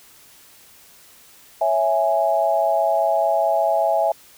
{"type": "chord", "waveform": "sine", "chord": "C# minor", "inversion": "none", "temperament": "equal", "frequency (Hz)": [554.4, 659.3, 830.6], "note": ["C#5", "E5", "G#5"], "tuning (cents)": [0, 0, 0], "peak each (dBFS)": [-24, -18, -21], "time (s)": [1.61, 4.12], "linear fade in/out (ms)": 5, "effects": ["white hiss -49 dBFS RMS until 4.37 s"]}